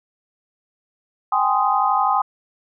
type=chord; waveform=sine; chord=Ab major seventh; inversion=third; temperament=just; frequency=778.7 / 830.6 / 1038.3 / 1245.9 Hz; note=G5 / Ab5 / C6 / Eb6; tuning=-12 / 0 / -14 / +2 cents; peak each=-21 dBFS; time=1.32-2.22 s; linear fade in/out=5 ms; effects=none